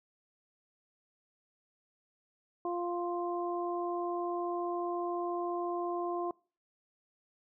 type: harmonic tone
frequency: 349.2 Hz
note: F4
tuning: in tune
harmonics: 1 / 2 / 3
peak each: -34 / -37 / -39 dBFS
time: 2.65-6.31 s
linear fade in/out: 2 ms
effects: noise-tail reverb RT60 0.4 s tail -25 dB re dry